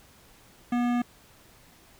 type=tone with hard clipping; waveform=sine; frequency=242.2 Hz; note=B3; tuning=34 cents flat; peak=-25 dBFS; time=0.72-1.02 s; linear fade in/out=5 ms; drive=16 dB; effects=pink hiss -56 dBFS RMS until 1.99 s